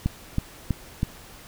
click train, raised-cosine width 5 ms, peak -10 dBFS, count 4, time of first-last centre 0.06-1.031 s, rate 3.09 Hz, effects pink hiss -46 dBFS RMS until 1.47 s

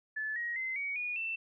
sine tone with pitch steps, 1734 / 1890.9 / 2062 / 2249 / 2452 / 2674 Hz, A6 / A#6 / C7 / C#7 / D#7 / E7, -26 / +24 / -26 / +24 / -26 / +24 cents, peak -33 dBFS, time 0.16-1.36 s, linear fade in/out 10 ms, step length 200 ms, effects none

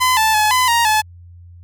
sawtooth tone with pitch steps, 1017 / 878 / 853 / 1011 / 936 / 861 Hz, C6 / A5 / G#5 / B5 / A#5 / A5, -50 / -4 / +46 / +40 / +7 / -38 cents, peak -8 dBFS, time 0-1.02 s, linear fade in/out 20 ms, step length 170 ms, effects added 87 Hz sine -37 dBFS peak until 1.63 s + MP3 96 kbps

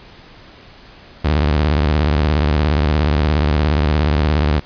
sawtooth tone with vibrato, 74.8 Hz, D2, 32 cents sharp, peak -9 dBFS, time 1.24-4.6 s, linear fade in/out 10 ms, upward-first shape triangle, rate 17 Hz, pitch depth 210 cents each way, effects pink hiss -42 dBFS RMS until 4.65 s + resampled to 11025 Hz

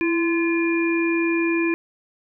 harmonic tone with a mistuned harmonic, 344.4 Hz, F4, 24 cents flat, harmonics 1 / 3 / 5 / 7, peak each -19 / -33 / -32 / -26 dBFS, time 0.01-1.74 s, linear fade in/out 0 ms, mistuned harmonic 1, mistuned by -55 cents, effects none

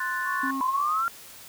sine chord, F# diminished, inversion second, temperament equal, 1046.5 / 1480 / 1760 Hz, C6 / F#6 / A6, 0 / 0 / 0 cents, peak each -31 / -31 / -30 dBFS, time 0-0.51 s, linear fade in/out 5 ms
sine tone with pitch glide, 1108 to 1077.1 Hz, C#6 to C6, -1 to +50 cents, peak -30 dBFS, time 0.24-1.05 s, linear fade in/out 50 ms, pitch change -49 cents, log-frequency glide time 0.38-0.62 s
triangle tone, 269 Hz, C4, 48 cents sharp, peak -27 dBFS, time 0.43-0.61 s, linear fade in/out 5 ms
sine exponential sweep, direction up, 992 to 1396.9 Hz, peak -23 dBFS, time 0.61-1.08 s, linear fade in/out 0 ms
effects white hiss -46 dBFS RMS until 1.48 s

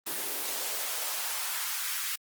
white noise with high-pass filter sweep, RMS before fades -33 dBFS, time 0.06-2.16 s, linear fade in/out 10 ms, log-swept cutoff 270 to 1700 Hz, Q 1.4, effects Opus 24 kbps

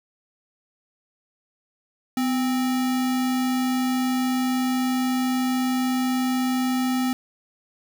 sine tone with sample-and-hold, 253.1 Hz, B3, 43 cents sharp, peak -20 dBFS, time 2.17-7.13 s, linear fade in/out 2 ms, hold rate 1050 Hz, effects none

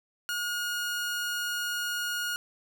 sawtooth tone, 1436 Hz, F6, 48 cents sharp, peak -26 dBFS, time 0.29-2.36 s, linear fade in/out 0 ms, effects 9-bit

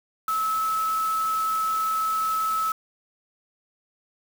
sine tone in noise, 1300 Hz, E6, 24 cents flat, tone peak -22 dBFS, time 0.28-2.72 s, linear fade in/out 2 ms, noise white, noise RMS -38 dBFS, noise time 0.28-2.72 s, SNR +13 dB, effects none

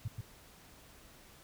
sine tone with echo, 110 Hz, A2, in tune, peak -33 dBFS, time 0.05-0.08 s, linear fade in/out 5 ms, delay 130 ms, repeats 1, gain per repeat -3 dB, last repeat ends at 0.21 s, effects pink hiss -58 dBFS RMS until 1.43 s

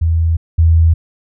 sine tone pair in turn, 82.2 / 81.85 Hz, E2 / E2, -4 / -12 cents, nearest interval unison, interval 8 cents, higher first, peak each -10 / -6 dBFS, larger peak second, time 0.01-0.37 / 0.58-0.94 s, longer neither, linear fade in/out 10 ms, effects none

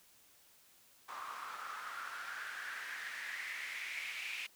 white noise with band-pass filter sweep, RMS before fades -44 dBFS, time 1.08-4.47 s, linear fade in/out 10 ms, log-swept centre 1100 to 2500 Hz, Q 5.4, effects white hiss -65 dBFS RMS until 4.55 s

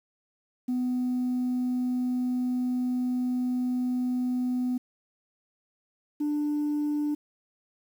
sine tone pair in turn, 250 / 296 Hz, B3 / D4, +21 / +14 cents, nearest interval minor third, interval 293 cents, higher second, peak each -23 dBFS, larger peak neither, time 0.68-4.78 / 6.2-7.15 s, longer first, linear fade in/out 10 ms, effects tanh soft clip ceiling -23 dBFS + 9-bit

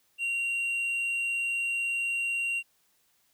sine tone with tanh clipping, 2758 Hz, F7, 22 cents flat, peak -28 dBFS, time 0.18-2.63 s, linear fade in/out 50 ms, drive 4 dB, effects white hiss -69 dBFS RMS until 3.33 s

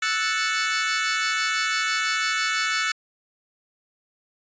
sawtooth chord, F# minor seventh, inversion third, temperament equal, 1318.5 / 1480 / 1760 / 2217 Hz, E6 / F#6 / A6 / C#7, 0 / 0 / 0 / 0 cents, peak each -24 dBFS, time 0.02-2.92 s, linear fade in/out 5 ms, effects resampled to 16000 Hz

